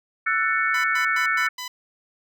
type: chord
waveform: sine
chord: F# minor seventh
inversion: third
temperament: just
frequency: 1332 / 1480 / 1776 / 2220 Hz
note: E6 / F#6 / A6 / C#7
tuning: +18 / 0 / +16 / +2 cents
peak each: -25 dBFS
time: 0.26-1.49 s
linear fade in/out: 10 ms
type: tone bursts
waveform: 10% pulse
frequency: 1000 Hz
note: B5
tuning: 21 cents sharp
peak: -22 dBFS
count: 5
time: 0.74-1.68 s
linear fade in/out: 5 ms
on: 100 ms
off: 110 ms
effects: none